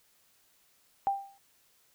sine tone with exponential decay, 791 Hz, G5, 15 cents sharp, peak -22 dBFS, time 1.07-1.38 s, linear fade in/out 0 ms, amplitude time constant 67 ms, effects white hiss -67 dBFS RMS until 1.94 s

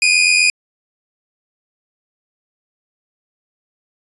sawtooth tone pair together, 2412 / 2500 Hz, D7 / D#7, +46 / +8 cents, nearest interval minor second, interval 62 cents, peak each -10 dBFS, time 0.02-0.5 s, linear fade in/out 2 ms, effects resampled to 24000 Hz

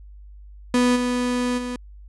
35% pulse tone with level steps, 246.9 Hz, B3, in tune, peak -14 / -19 / -25 dBFS, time 0.74-1.76 s, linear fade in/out 2 ms, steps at 0.95 / 1.57 s, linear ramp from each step 20 ms, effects added 50 Hz sine -40 dBFS peak until 2.08 s + resampled to 24000 Hz

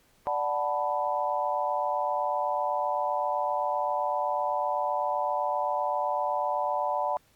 sine chord, B minor seventh, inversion first, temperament equal, 587.3 / 740 / 880 / 987.8 Hz, D5 / F#5 / A5 / B5, 0 / 0 / 0 / 0 cents, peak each -31 dBFS, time 0.27-7.17 s, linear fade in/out 0 ms, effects pink hiss -64 dBFS RMS until 7.35 s + Opus 48 kbps

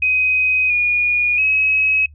sine tone with pitch steps, 2516 / 2443 / 2556 Hz, D#7 / D#7 / D#7, +19 / -32 / +46 cents, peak -13 dBFS, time 0.02-2.06 s, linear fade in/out 5 ms, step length 680 ms, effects noise-tail reverb RT60 0.1 s tail -25 dB re dry + added 75 Hz sine -40 dBFS peak until 2.14 s

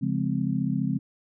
sine chord, Db major seventh, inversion none, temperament just, 138.59 / 173.24 / 207.9 / 259.9 Hz, Db3 / F3 / Ab3 / C4, 0 / -14 / +2 / -11 cents, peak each -29 dBFS, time 0.01-0.99 s, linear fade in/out 20 ms, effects none

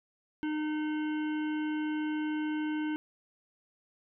harmonic tone with a mistuned harmonic, 305.6 Hz, D#4, 31 cents flat, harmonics 1 / 3 / 5 / 7 / 9 / 10, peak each -30 / -44 / -43 / -49 / -52 / -52 dBFS, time 0.43-2.96 s, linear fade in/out 0 ms, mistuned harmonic 7, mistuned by +15 cents, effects none

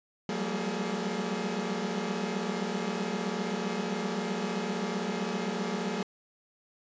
sawtooth tone cluster, 177.1 / 192.5 / 200.2 / 231.5 / 424.2 Hz, F3 / G3 / G3 / A#3 / G#4, +24 / -31 / +37 / -12 / +37 cents, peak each -34 / -32 / -34 / -32 / -33 dBFS, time 0.29-6.03 s, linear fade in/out 2 ms, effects resampled to 16000 Hz

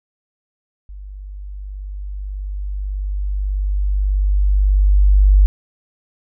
sine tone with level ramp, 49.15 Hz, G1, 5 cents sharp, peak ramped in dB -31 to -6 dBFS, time 0.89-5.46 s, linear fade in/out 0 ms, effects none

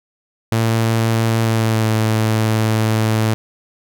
sawtooth tone with pitch glide, 113.3 to 110.14 Hz, A#2 to A2, -49 to +2 cents, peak -10 dBFS, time 0.52-3.34 s, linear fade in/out 0 ms, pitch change -49 cents, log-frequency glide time 1.44-1.9 s, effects none

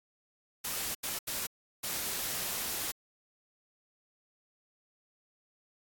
white noise bursts at uneven times, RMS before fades -35 dBFS, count 4, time 0.64-0.95 / 1.03-1.19 / 1.27-1.47 / 1.83-2.92 s, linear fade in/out 10 ms, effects AAC 64 kbps

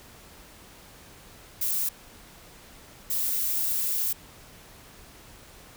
violet noise bursts at uneven times, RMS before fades -27 dBFS, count 2, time 1.61-1.89 / 3.1-4.13 s, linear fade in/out 5 ms, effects pink hiss -50 dBFS RMS until 5.76 s

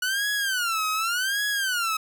sawtooth tone with vibrato, 1458 Hz, F#6, 26 cents flat, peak -20 dBFS, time 0.02-1.97 s, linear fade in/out 5 ms, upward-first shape sine, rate 0.87 Hz, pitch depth 240 cents each way, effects none

